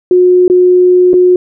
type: tone with dropouts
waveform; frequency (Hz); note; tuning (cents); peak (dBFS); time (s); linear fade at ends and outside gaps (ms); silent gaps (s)
sine; 362; F#4; -38; -3; 0.11-1.36; 2; 0.48-0.499 / 1.133-1.139
effects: none